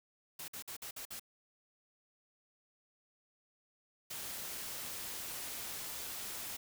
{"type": "noise bursts", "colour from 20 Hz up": "white", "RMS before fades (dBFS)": -45, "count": 6, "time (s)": [0.39, 1.196], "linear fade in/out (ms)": 5, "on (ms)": 91, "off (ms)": 52}
{"type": "noise", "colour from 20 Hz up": "white", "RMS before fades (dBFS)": -43, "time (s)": [4.1, 6.57], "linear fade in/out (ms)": 10}
{"effects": []}